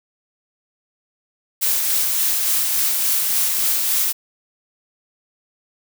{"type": "noise with tremolo", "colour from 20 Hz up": "blue", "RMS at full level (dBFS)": -18, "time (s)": [1.61, 4.13], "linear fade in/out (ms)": 20, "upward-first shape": "sine", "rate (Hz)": 3.5, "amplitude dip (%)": 25, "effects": []}